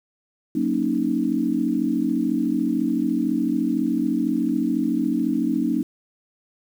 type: chord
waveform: sine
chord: D# minor seventh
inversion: first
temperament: equal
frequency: 185 / 233.1 / 277.2 / 311.1 Hz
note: F#3 / A#3 / C#4 / D#4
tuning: 0 / 0 / 0 / 0 cents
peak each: -29 / -24 / -24 / -24 dBFS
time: 0.55-5.83 s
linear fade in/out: 5 ms
effects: 8-bit